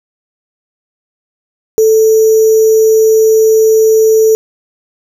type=tone with sample-and-hold; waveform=sine; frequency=440 Hz; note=A4; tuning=in tune; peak=-4 dBFS; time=1.78-4.35 s; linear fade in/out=0 ms; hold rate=6300 Hz; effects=none